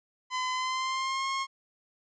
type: tone with pitch glide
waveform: sawtooth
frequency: 1018 to 1078.5 Hz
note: C6 to C#6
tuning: -48 to -48 cents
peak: -25 dBFS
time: 0.3-1.47 s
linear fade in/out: 50 ms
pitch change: +100 cents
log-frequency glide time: 0.53-1.28 s
effects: resampled to 16000 Hz

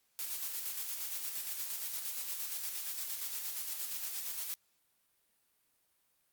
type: noise with tremolo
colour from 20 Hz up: blue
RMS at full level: -38 dBFS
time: 0.19-4.54 s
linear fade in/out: 0 ms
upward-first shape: square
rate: 8.6 Hz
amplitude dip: 35%
effects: white hiss -75 dBFS RMS until 6.32 s + Opus 48 kbps

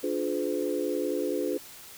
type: chord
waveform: sine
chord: D diminished seventh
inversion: none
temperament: just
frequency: 293.7 / 352.4 / 422.9 / 507.5 Hz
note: D4 / F4 / Ab4 / Cb5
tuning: 0 / +16 / +31 / +47 cents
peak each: -32 dBFS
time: 0.03-1.58 s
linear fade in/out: 10 ms
effects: white hiss -47 dBFS RMS until 1.97 s

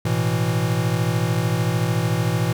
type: chord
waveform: square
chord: A suspended second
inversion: none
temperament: equal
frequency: 110 / 123.47 / 164.81 Hz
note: A2 / B2 / E3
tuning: 0 / 0 / 0 cents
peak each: -24 dBFS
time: 0.05-2.53 s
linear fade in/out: 5 ms
effects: none

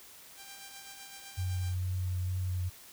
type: tone with tremolo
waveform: 5% pulse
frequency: 790 Hz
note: G5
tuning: 13 cents sharp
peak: -34 dBFS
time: 0.36-1.76 s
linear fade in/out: 50 ms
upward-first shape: sine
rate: 7.9 Hz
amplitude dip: 45%
type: tone with vibrato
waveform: sine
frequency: 91.4 Hz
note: F#2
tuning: 21 cents flat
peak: -30 dBFS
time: 1.37-2.7 s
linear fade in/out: 20 ms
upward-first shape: sine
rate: 2.2 Hz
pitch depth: 15 cents each way
effects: white hiss -53 dBFS RMS until 2.92 s

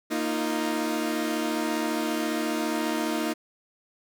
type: chord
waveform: sawtooth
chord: Bb suspended fourth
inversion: none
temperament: equal with one note detuned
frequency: 233.1 / 311.1 / 345.8 Hz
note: Bb3 / Eb4 / F4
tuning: 0 / 0 / -17 cents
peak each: -27 / -24 / -29 dBFS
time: 0.1-3.34 s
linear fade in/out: 20 ms
effects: none

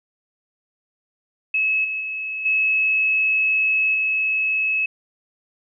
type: tone with level steps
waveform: sine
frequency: 2583 Hz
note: E7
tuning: 36 cents flat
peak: -17 / -23 / -25 / -16 / -18 dBFS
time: 1.54-4.86 s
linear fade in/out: 5 ms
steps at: 1.84 / 2 / 2.45 / 3.94 s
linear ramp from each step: 10 ms
effects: none

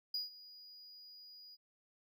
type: tone with ADSR envelope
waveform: triangle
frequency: 4904 Hz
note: D#8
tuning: 26 cents flat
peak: -33 dBFS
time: 0.14-1.57 s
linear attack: 4 ms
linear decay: 150 ms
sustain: -19 dB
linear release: 33 ms
effects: none

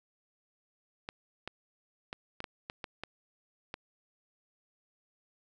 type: clicks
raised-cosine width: 0.3 ms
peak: -22 dBFS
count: 9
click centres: 1.089 / 1.476 / 2.129 / 2.404 / 2.442 / 2.699 / 2.842 / 3.036 / 3.741 s
effects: none

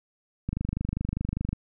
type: click train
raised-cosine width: 5 ms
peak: -16 dBFS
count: 27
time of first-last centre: 0.49-1.53 s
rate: 25 Hz
effects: none

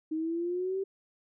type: exponential sweep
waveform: sine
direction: up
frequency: 311.1 to 392 Hz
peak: -29 dBFS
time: 0.11-0.84 s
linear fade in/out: 10 ms
effects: none

